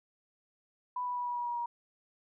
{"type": "tone with pitch steps", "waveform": "sine", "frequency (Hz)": [991, 984.2, 977.4, 970.6, 963.9, 957.2, 950.6], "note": ["B5", "B5", "B5", "B5", "B5", "A#5", "A#5"], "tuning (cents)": [6, -6, -18, -30, -42, 46, 34], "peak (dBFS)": -32, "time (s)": [0.96, 1.66], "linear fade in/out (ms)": 5, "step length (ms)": 100, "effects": []}